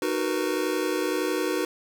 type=chord; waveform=square; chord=B major seventh; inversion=first; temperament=just; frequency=308.7 / 370.4 / 463 / 493.9 Hz; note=D#4 / F#4 / A#4 / B4; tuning=-14 / +2 / -12 / 0 cents; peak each=-30 / -29 / -33 / -32 dBFS; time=0.02-1.65 s; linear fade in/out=2 ms; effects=none